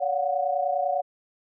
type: tone cluster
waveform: sine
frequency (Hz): 568 / 712 / 742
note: C#5 / F5 / F#5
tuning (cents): +42 / +33 / +5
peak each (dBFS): -27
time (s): 0-1.02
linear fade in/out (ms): 20
effects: none